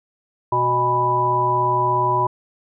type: harmonic tone with a mistuned harmonic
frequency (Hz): 123.3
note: B2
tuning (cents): -2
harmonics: 1 / 3 / 5 / 7 / 8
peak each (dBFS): -26 / -25 / -28 / -28 / -17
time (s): 0.52-2.27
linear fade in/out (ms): 5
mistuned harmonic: 7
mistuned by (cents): -75
effects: none